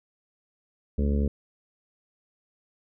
harmonic tone, 71.1 Hz, C#2, 45 cents sharp, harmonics 1 / 2 / 3 / 4 / 5 / 6 / 7 / 8, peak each -23 / -35 / -28 / -37 / -43 / -35 / -39 / -45 dBFS, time 0.98-1.28 s, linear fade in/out 5 ms, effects none

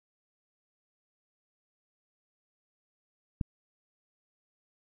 click, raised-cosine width 5 ms, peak -17 dBFS, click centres 3.412 s, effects none

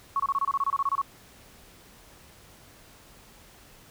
sine tone bursts, 1108.7 Hz, C#6, in tune, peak -22 dBFS, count 14, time 0.16-1.016 s, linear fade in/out 2 ms, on 37 ms, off 26 ms, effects pink hiss -53 dBFS RMS until 3.9 s

